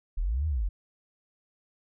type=linear two-way sweep; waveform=sine; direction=up then down; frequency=32.7 to 81 to 40.22 Hz; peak=-25 dBFS; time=0.17-0.69 s; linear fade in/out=10 ms; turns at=0.47 s; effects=none